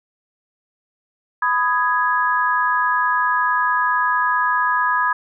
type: chord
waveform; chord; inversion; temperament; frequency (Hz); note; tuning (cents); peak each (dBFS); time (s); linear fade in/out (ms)
sine; G# minor; first; just; 996.7 / 1245.9 / 1661.2; B5 / D#6 / G#6; +16 / +2 / 0; -19 / -21 / -20; 1.42-5.13; 5
effects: none